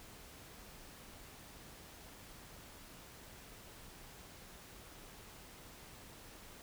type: silence
effects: pink hiss -55 dBFS RMS until 6.62 s